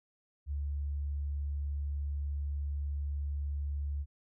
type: tone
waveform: sine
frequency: 71.7 Hz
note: D2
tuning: 41 cents flat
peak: -32 dBFS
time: 0.46-4.06 s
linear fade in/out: 50 ms
effects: none